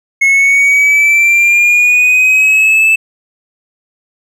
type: linear sweep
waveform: triangle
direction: up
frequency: 2174 to 2637 Hz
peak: -4 dBFS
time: 0.21-2.96 s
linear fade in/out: 10 ms
effects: none